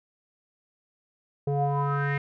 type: tone with low-pass filter sweep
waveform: square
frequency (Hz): 141.8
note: C#3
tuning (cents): +40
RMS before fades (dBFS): -26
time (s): 1.47-2.18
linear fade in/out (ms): 5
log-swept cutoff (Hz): 530 to 2100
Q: 6.6
effects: none